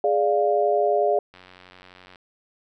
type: chord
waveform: sine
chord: D diminished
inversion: second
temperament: equal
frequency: 415.3 / 587.3 / 698.5 Hz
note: Ab4 / D5 / F5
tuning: 0 / 0 / 0 cents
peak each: -22 dBFS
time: 0.04-1.19 s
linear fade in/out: 2 ms
type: click train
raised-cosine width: 0.3 ms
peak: -30 dBFS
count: 76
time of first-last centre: 1.34-2.158 s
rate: 91.7 Hz
effects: none